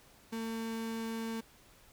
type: tone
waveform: 35% pulse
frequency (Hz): 225.8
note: A3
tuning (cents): +45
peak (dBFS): -34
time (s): 0.32-1.41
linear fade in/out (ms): 10
effects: pink hiss -61 dBFS RMS until 1.92 s